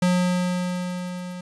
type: tone with level ramp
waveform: square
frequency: 180 Hz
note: F#3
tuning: 47 cents flat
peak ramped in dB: -17 to -33 dBFS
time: 0.02-1.41 s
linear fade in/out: 5 ms
effects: resampled to 24000 Hz + 9-bit